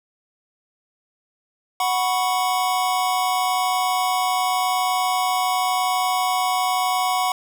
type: chord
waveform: square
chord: F# suspended fourth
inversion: none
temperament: equal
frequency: 740 / 987.8 / 1108.7 Hz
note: F#5 / B5 / C#6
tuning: 0 / 0 / 0 cents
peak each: -22 / -26 / -26 dBFS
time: 1.8-7.32 s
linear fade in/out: 2 ms
effects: none